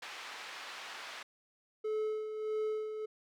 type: band-pass noise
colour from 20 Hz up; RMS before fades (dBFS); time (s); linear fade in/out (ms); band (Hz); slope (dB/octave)
pink; -46; 0.02-1.23; 5; 1000 to 4000; 12
type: tone with tremolo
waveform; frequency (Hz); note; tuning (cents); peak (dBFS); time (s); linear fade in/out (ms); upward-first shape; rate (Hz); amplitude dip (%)
triangle; 431.6; A4; -33; -29; 1.84-3.06; 10; sine; 1.6; 55
effects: none